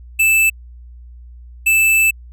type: tone pair in turn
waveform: square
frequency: 2637 / 2637 Hz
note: E7 / E7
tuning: 0 / 0 cents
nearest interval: unison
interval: 0 cents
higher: neither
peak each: -11 dBFS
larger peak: neither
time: 0.19-0.5 / 1.66-2.11 s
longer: second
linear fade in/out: 10 ms
effects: added 60 Hz sine -35 dBFS peak until 2.32 s